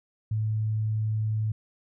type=tone; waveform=sine; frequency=108.6 Hz; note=A2; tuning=22 cents flat; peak=-24 dBFS; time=0.31-1.52 s; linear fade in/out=5 ms; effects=none